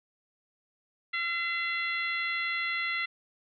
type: harmonic tone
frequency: 681 Hz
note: F5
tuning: 44 cents flat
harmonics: 2 / 3 / 4 / 5 / 6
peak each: -37 / -30 / -38 / -40 / -43 dBFS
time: 1.13-3.06 s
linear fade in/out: 10 ms
effects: none